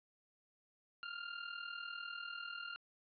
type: tone with amplitude modulation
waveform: 25% pulse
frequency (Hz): 1399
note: F6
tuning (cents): +3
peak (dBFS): -37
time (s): 1.03-2.76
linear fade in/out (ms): 0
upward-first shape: sine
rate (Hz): 40.1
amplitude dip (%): 70
effects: resampled to 11025 Hz